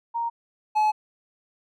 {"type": "tone pair in turn", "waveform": ["sine", "triangle"], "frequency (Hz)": [932.3, 854.9], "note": ["A#5", "G#5"], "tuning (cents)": [0, 50], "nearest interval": "major second", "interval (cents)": 150, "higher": "first", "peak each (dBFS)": [-24, -16], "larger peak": "second", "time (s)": [[0.14, 0.3], [0.75, 0.92]], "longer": "second", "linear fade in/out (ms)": 20, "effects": []}